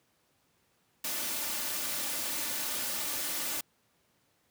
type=noise with comb filter; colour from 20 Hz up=white; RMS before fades=-34 dBFS; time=1.04-3.61 s; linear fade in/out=5 ms; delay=3.4 ms; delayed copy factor=+0.5; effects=pink hiss -71 dBFS RMS until 4.5 s + high-pass 100 Hz 12 dB/octave